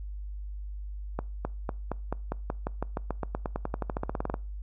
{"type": "accelerating click train", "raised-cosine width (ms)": 1, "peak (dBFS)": -16, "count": 27, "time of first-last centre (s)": [1.19, 4.341], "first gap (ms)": 260, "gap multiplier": 0.93, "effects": ["noise-tail reverb RT60 0.4 s tail -24 dB re dry", "added 50 Hz sine -35 dBFS peak until 4.62 s"]}